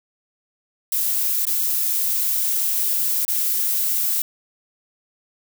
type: noise with dropouts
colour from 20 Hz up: violet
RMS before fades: -21 dBFS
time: 0.92-4.22 s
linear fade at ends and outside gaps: 2 ms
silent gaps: 1.453-1.468 / 3.251-3.28 s
effects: none